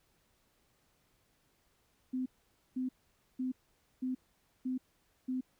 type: tone bursts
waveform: sine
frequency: 256.4 Hz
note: C4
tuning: 35 cents flat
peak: -32 dBFS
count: 6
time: 2.13-5.41 s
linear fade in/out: 10 ms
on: 130 ms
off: 500 ms
effects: pink hiss -73 dBFS RMS until 5.59 s